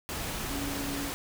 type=tone in noise; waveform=sine; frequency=280.8 Hz; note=C#4; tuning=22 cents sharp; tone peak=-35 dBFS; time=0.5-1.1 s; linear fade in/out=0 ms; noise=pink; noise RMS=-35 dBFS; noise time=0.09-1.14 s; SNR=-3 dB; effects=none